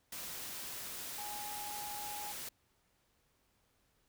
sine tone in noise, 830.6 Hz, G#5, in tune, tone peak -44 dBFS, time 1.18-2.32 s, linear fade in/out 5 ms, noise white, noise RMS -44 dBFS, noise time 0.12-2.49 s, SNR -3 dB, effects pink hiss -75 dBFS RMS until 4.08 s

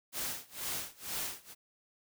white noise with tremolo, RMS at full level -36 dBFS, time 0.12-1.55 s, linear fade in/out 50 ms, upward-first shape sine, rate 2.1 Hz, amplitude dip 95%, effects none

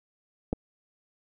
clicks, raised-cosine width 2 ms, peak -14 / -25 dBFS, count 2, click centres 0.529 / 0.533 s, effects none

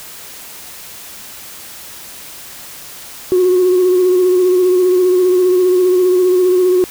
sine tone with vibrato, 364.9 Hz, F#4, 24 cents flat, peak -7 dBFS, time 3.32-6.84 s, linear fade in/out 0 ms, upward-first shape sine, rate 15 Hz, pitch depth 32 cents each way, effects tanh soft clip ceiling -5 dBFS + white hiss -33 dBFS RMS until 6.9 s

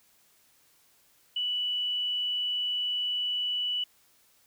sine tone, 2960 Hz, F#7, in tune, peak -27 dBFS, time 1.36-3.84 s, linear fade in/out 5 ms, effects white hiss -64 dBFS RMS until 4.46 s

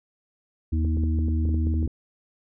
harmonic tone, 79.3 Hz, D#2, 33 cents sharp, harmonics 1 / 3 / 4, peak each -21 / -31 / -33 dBFS, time 0.72-1.87 s, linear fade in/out 10 ms
clicks, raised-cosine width 3 ms, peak -20 dBFS, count 12, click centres 0.849 / 0.971 / 1.037 / 1.189 / 1.284 / 1.454 / 1.492 / 1.544 / 1.67 / 1.74 / 1.828 / 1.876 s
effects none

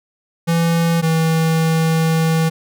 square tone pair in turn, 167.3 / 161.79 Hz, E3 / E3, +26 / -32 cents, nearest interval minor second, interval 58 cents, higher first, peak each -14 dBFS, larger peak neither, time 0.47-1.02 / 1.02-2.5 s, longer second, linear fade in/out 20 ms, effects none

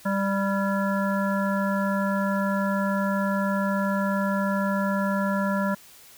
harmonic tone with a mistuned harmonic, 197 Hz, G3, 9 cents sharp, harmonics 1 / 3 / 5 / 7 / 9, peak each -24 / -29 / -31 / -32 / -34 dBFS, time 0.05-5.75 s, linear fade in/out 10 ms, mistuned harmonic 9, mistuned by -72 cents, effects white hiss -50 dBFS RMS until 6.17 s

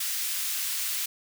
white high-pass noise, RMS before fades -30 dBFS, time 0-1.06 s, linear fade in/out 5 ms, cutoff 1900 Hz, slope 12 dB/octave, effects none

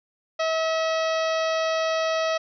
harmonic tone, 644 Hz, E5, 41 cents flat, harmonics 1 / 2 / 3 / 4 / 5 / 6 / 7 / 8 / 9, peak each -23 / -29 / -33 / -35 / -37 / -39 / -40 / -41 / -42 dBFS, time 0.39-2.38 s, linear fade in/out 10 ms, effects none

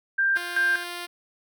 sine tone with tremolo, 1584 Hz, G6, 18 cents sharp, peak -19 dBFS, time 0.18-0.84 s, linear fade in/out 10 ms, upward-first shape square, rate 2.6 Hz, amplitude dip 80%
5% pulse tone, 350 Hz, F4, 4 cents sharp, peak -21 dBFS, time 0.35-1.07 s, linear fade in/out 20 ms
effects none

